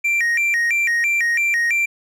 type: tone with vibrato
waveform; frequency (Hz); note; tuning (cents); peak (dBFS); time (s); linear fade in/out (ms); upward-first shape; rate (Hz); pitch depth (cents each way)
triangle; 2100; C7; +6; -14; 0.04-1.86; 10; square; 3; 200
effects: none